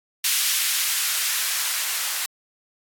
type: noise with band-pass filter sweep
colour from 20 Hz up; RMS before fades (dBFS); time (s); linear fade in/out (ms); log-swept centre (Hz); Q
violet; -24; 0.24-2.26; 5; 2200 to 1100; 0.86
effects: AAC 64 kbps